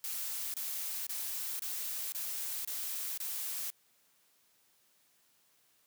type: noise bursts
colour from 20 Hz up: blue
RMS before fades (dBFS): -38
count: 7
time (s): 0.04-3.702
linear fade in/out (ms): 0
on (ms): 500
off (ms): 27
effects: white hiss -70 dBFS RMS until 5.86 s + high-pass 100 Hz 12 dB/octave